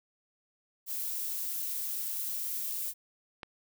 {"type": "noise", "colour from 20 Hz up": "violet", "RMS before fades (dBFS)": -35, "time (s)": [0.86, 2.94], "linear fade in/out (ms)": 50}
{"type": "click", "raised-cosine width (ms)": 0.3, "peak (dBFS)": -24, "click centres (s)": 3.432}
{"effects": []}